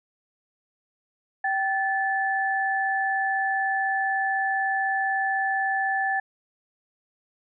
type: tone pair together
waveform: sine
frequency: 776 / 1742 Hz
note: G5 / A6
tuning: -18 / -18 cents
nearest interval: octave + major second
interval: 1400 cents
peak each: -25 dBFS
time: 1.44-6.2 s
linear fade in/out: 5 ms
effects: none